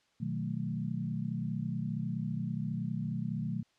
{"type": "chord", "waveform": "sine", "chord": "B dominant seventh", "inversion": "none", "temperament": "equal", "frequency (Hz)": [123.47, 155.56, 185, 220], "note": ["B2", "D#3", "F#3", "A3"], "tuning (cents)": [0, 0, 0, 0], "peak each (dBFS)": [-38, -37, -38, -38], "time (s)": [0.2, 3.63], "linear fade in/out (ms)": 10, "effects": ["white hiss -71 dBFS RMS until 3.78 s", "low-pass 5000 Hz 12 dB/octave"]}